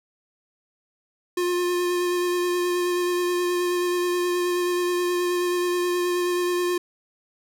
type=tone with vibrato; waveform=square; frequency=354.7 Hz; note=F4; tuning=27 cents sharp; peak=-22 dBFS; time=1.37-6.78 s; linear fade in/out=5 ms; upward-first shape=sine; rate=9.4 Hz; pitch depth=14 cents each way; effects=none